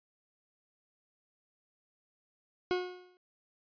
40% pulse tone with exponential decay, 362.4 Hz, F#4, 36 cents flat, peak -25 dBFS, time 2.71-3.17 s, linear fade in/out 0 ms, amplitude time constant 100 ms, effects resampled to 11025 Hz

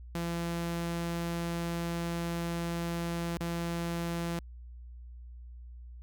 sawtooth tone with dropouts, 169.8 Hz, F3, 48 cents flat, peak -28 dBFS, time 0.15-4.39 s, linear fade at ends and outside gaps 0 ms, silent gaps 3.37-3.406 s, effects added 60 Hz sine -44 dBFS peak until 6.02 s

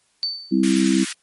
sine tone with exponential decay, 4542 Hz, C#8, 41 cents sharp, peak -18 dBFS, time 0.23-0.69 s, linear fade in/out 0 ms, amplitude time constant 100 ms
sine chord, C major, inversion second, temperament just, 196.22 / 261.6 / 327 Hz, G3 / C4 / E4, +2 / 0 / -14 cents, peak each -19 dBFS, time 0.51-1.05 s, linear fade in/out 20 ms
pink high-pass noise, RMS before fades -29 dBFS, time 0.63-1.13 s, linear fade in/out 5 ms, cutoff 1600 Hz, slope 24 dB/octave
effects white hiss -63 dBFS RMS until 1.22 s + MP3 48 kbps

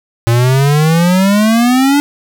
square exponential sweep, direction up, 114.6 to 291.5 Hz, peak -8 dBFS, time 0.27-2 s, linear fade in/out 0 ms, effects none

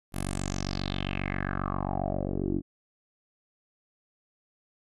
10% pulse tone with low-pass filter sweep, 47.47 Hz, F#1, 45 cents sharp, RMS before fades -31 dBFS, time 0.12-2.62 s, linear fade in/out 50 ms, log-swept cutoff 12000 to 300 Hz, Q 5.1, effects none

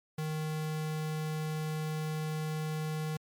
square tone, 155.4 Hz, D#3, 2 cents flat, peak -33 dBFS, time 0.18-3.17 s, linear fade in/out 5 ms, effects MP3 96 kbps

